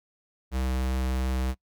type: tone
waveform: square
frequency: 64.5 Hz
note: C2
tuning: 24 cents flat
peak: -26 dBFS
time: 0.51-1.55 s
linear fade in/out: 50 ms
effects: noise-tail reverb RT60 0.1 s tail -22 dB re dry